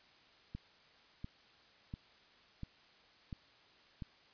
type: click train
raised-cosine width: 5 ms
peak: -30 dBFS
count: 6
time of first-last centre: 0.55-4.022 s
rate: 1.44 Hz
effects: white hiss -64 dBFS RMS until 4.33 s + resampled to 11025 Hz